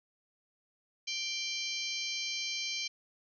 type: harmonic tone with a mistuned harmonic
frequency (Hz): 784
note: G5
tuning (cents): 0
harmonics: 3 / 4 / 5 / 6 / 7 / 8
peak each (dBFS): -39 / -40 / -41 / -42 / -42 / -43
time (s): 1.07-2.88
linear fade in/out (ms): 10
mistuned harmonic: 5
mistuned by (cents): +84
effects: none